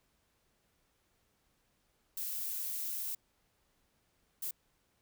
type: noise bursts at uneven times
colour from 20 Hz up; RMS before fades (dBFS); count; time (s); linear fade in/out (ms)
violet; -38; 2; 2.17-3.15 / 4.42-4.51; 5
effects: pink hiss -75 dBFS RMS until 5.01 s